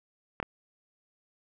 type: clicks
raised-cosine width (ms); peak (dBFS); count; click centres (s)
0.5; -16; 2; 0.401 / 0.428
effects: none